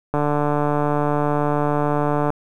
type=click train; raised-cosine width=1 ms; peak=-7 dBFS; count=319; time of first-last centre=0.14-2.303 s; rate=147 Hz; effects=8-bit